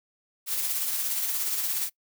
blue noise with tremolo, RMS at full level -27 dBFS, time 0.46-1.9 s, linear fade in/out 50 ms, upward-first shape sine, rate 17 Hz, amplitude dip 35%, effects noise-tail reverb RT60 0.1 s tail -22 dB re dry

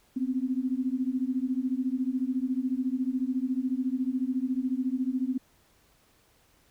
sine beating tone pair, 251.1 / 265.1 Hz, B3 / C4, +29 / +23 cents, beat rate 14 Hz, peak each -29 dBFS, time 0.16-5.38 s, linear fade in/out 10 ms, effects pink hiss -64 dBFS RMS until 6.7 s

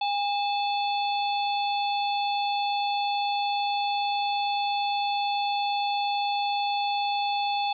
harmonic tone with a mistuned harmonic, 871 Hz, A5, 18 cents flat, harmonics 1 / 3 / 4 / 5, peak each -25 / -34 / -34 / -37 dBFS, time 0.01-7.73 s, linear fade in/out 5 ms, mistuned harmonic 1, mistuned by -120 cents, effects none

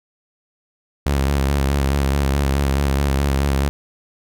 sawtooth tone with vibrato, 69.3 Hz, C#2, in tune, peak -12 dBFS, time 1.06-3.69 s, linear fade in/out 0 ms, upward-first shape square, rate 4.7 Hz, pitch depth 38 cents each way, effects none

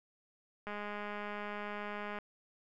click train, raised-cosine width 0.5 ms, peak -27 dBFS, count 315, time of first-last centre 0.67-2.187 s, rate 207 Hz, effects none

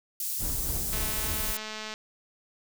white high-pass noise, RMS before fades -32 dBFS, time 0.2-1.57 s, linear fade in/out 2 ms, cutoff 6400 Hz, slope 12 dB/octave
brown noise with tremolo, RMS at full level -33 dBFS, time 0.38-1.54 s, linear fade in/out 50 ms, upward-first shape sine, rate 3.6 Hz, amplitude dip 35%
click train, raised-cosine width 0.2 ms, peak -20 dBFS, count 219, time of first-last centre 0.93-1.939 s, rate 216 Hz
effects none

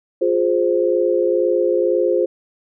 sine chord, F minor, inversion none, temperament equal with one note detuned, 353.3 / 415.3 / 523.3 Hz, F4 / Ab4 / C5, +20 / 0 / 0 cents, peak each -18 / -20 / -18 dBFS, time 0.21-2.26 s, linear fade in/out 10 ms, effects none

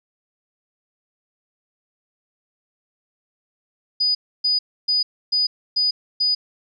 sine tone bursts, 4950 Hz, D#8, 10 cents flat, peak -16 dBFS, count 6, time 4-6.35 s, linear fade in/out 10 ms, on 150 ms, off 290 ms, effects none

